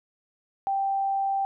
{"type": "tone", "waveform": "sine", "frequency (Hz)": 784, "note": "G5", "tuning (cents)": 0, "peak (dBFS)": -23, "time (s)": [0.67, 1.45], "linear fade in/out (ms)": 0, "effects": []}